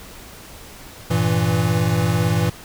square chord, E diminished, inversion first, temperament equal with one note detuned, 98 / 116 / 164.81 Hz, G2 / Bb2 / E3, 0 / -8 / 0 cents, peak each -23 / -21 / -21 dBFS, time 1.1-2.5 s, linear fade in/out 10 ms, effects pink hiss -40 dBFS RMS until 2.64 s

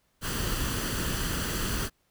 pink noise with comb filter, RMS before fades -30 dBFS, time 0.21-1.9 s, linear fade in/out 50 ms, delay 0.66 ms, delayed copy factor +0.55, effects pink hiss -71 dBFS RMS until 2.1 s

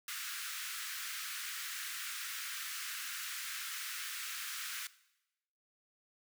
pink high-pass noise, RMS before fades -42 dBFS, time 0.08-4.87 s, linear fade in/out 2 ms, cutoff 1300 Hz, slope 48 dB/octave, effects noise-tail reverb RT60 0.9 s tail -18 dB re dry

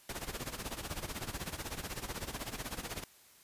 pink noise with tremolo, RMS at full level -38 dBFS, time 0.09-3.04 s, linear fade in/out 2 ms, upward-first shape sine, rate 16 Hz, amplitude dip 80%, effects white hiss -61 dBFS RMS until 3.43 s + resampled to 32000 Hz

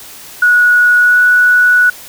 sine tone with pitch glide, 1461 to 1473.7 Hz, F#6 to F#6, -22 to -7 cents, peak -5 dBFS, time 0.42-1.9 s, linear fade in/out 5 ms, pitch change +15 cents, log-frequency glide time 1.01-1.2 s, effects white hiss -33 dBFS RMS until 2.08 s

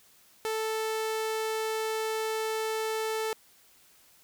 sawtooth tone, 440 Hz, A4, in tune, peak -25 dBFS, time 0.45-3.33 s, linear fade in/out 0 ms, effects white hiss -60 dBFS RMS until 4.23 s

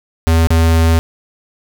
square tone with dropouts, 82 Hz, E2, 9 cents flat, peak -9 dBFS, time 0.27-0.99 s, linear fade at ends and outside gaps 0 ms, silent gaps 0.471-0.505 s, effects none

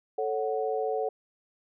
sine chord, F# minor, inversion first, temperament equal, 440 / 554.4 / 740 Hz, A4 / C#5 / F#5, 0 / 0 / 0 cents, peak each -29 / -33 / -32 dBFS, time 0.18-1.09 s, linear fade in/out 5 ms, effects none

